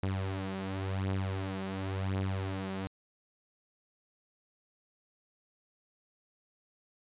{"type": "beating tone pair", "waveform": "sawtooth", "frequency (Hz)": [95.6, 96.53], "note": ["G2", "G2"], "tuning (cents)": [-43, -26], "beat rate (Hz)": 0.93, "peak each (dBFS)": [-30, -33], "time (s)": [0.03, 2.87], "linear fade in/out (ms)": 0, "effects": ["resampled to 8000 Hz"]}